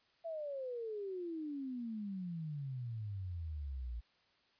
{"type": "exponential sweep", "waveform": "sine", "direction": "down", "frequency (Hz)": [675, 56.1], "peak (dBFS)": -39, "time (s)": [0.24, 4.01], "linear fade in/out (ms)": 20, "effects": ["white hiss -72 dBFS RMS until 4.59 s", "resampled to 11025 Hz"]}